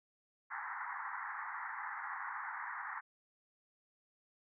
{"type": "band-pass noise", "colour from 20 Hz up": "pink", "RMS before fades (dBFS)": -43, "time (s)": [0.5, 3.01], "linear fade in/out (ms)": 20, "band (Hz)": [820, 2000], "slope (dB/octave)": 96, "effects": []}